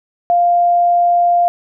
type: tone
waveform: sine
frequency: 698.5 Hz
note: F5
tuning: in tune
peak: -9 dBFS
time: 0.3-1.48 s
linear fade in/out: 0 ms
effects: none